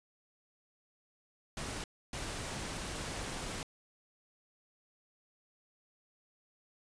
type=noise bursts at uneven times; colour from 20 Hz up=pink; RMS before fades=-40 dBFS; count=2; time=1.57-1.84 / 2.13-3.63 s; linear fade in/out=2 ms; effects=resampled to 22050 Hz